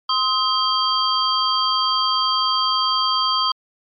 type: tone cluster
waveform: sine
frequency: 1045 / 1269 / 3201 / 4648 Hz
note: C6 / D#6 / G7 / D8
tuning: -2 / +34 / +36 / -19 cents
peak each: -22 dBFS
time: 0.09-3.52 s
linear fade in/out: 5 ms
effects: MP3 96 kbps